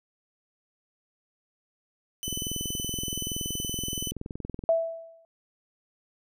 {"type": "tone", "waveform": "15% pulse", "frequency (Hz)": 3012, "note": "F#7", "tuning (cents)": 30, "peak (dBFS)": -24, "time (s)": [2.23, 4.11], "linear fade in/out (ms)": 0}
{"type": "click train", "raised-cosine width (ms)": 3, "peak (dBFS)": -22, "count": 51, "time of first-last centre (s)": [2.28, 4.638], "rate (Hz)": 21.2}
{"type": "tone with exponential decay", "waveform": "sine", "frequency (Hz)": 659.3, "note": "E5", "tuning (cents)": 0, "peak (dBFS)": -17, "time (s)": [4.69, 5.25], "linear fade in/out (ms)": 1, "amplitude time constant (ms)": 120}
{"effects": []}